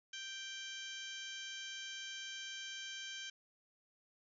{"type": "harmonic tone with a mistuned harmonic", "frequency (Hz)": 784, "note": "G5", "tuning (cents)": 0, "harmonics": [2, 3, 4, 5, 6, 7, 8, 9], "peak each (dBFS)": [-50, -53, -47, -56, -59, -57, -53, -64], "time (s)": [0.13, 3.3], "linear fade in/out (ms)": 5, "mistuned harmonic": 6, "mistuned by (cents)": -16, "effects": []}